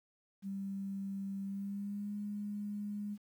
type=tone with pitch glide; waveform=sine; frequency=196 to 206.1 Hz; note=G3 to G#3; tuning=0 to -13 cents; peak=-37 dBFS; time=0.42-3.18 s; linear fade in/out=50 ms; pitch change=+87 cents; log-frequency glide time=1.45-2.14 s; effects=11-bit